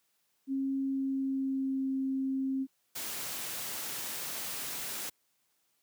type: tone with pitch glide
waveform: sine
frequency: 270.2 to 266.8 Hz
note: C#4 to C4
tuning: -44 to +34 cents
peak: -29 dBFS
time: 0.47-2.67 s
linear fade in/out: 50 ms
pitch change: -22 cents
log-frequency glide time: 0.77-1.88 s
type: noise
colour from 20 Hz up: white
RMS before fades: -38 dBFS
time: 2.95-5.1 s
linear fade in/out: 10 ms
effects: white hiss -75 dBFS RMS until 5.82 s + high-pass 100 Hz 12 dB/octave